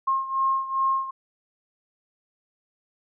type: beating tone pair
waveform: sine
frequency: 1070 / 1072.5 Hz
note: C6 / C6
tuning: +38 / +42 cents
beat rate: 2.5 Hz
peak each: -23 / -27 dBFS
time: 0.07-1.11 s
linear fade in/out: 10 ms
effects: none